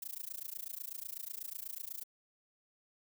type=noise with amplitude modulation; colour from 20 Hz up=violet; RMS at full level=-40 dBFS; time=0.02-2.04 s; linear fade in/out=5 ms; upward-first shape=sine; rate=28.1 Hz; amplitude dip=100%; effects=none